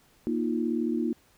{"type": "chord", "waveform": "sine", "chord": "Bb suspended fourth", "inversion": "none", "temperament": "equal with one note detuned", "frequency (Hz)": [235.9, 311.1, 349.2], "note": ["Bb3", "Eb4", "F4"], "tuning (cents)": [21, 0, 0], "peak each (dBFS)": [-28, -30, -31], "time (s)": [0.27, 1.13], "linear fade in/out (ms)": 0, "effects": ["pink hiss -62 dBFS RMS until 1.37 s"]}